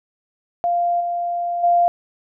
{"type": "tone with level steps", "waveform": "sine", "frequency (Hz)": 696, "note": "F5", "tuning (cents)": -6, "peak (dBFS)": [-16, -20, -12], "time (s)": [0.64, 1.88], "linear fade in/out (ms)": 0, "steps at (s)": [1, 1.63], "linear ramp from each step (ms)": 10, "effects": []}